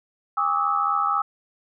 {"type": "tone cluster", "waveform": "sine", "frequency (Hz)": [809, 1137, 1211, 1295], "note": ["G#5", "C#6", "D#6", "E6"], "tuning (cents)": [-46, 44, -47, -31], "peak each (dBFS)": [-27, -28, -27, -22], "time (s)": [0.37, 1.22], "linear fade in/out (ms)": 5, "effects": []}